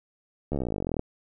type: slowing click train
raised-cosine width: 2 ms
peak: -16 dBFS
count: 26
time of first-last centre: 0.52-0.994 s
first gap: 13 ms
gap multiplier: 1.03
effects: none